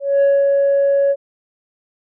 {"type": "tone with ADSR envelope", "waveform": "sine", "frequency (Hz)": 558, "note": "C#5", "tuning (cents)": 11, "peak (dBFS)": -7, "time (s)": [0, 1.16], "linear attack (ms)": 220, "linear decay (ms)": 220, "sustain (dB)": -3, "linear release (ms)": 51, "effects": ["tanh soft clip ceiling -9 dBFS"]}